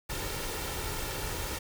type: noise with comb filter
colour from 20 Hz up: pink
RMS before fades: -35 dBFS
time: 0.09-1.59 s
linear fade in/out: 10 ms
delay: 2.2 ms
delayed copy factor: +0.5
effects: none